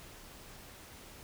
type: silence
effects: pink hiss -52 dBFS RMS until 1.23 s